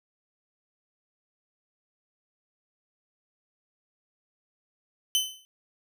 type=tone with exponential decay; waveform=sawtooth; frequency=3044 Hz; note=F#7; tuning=48 cents sharp; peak=-16 dBFS; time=5.15-5.45 s; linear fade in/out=0 ms; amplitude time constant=64 ms; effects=none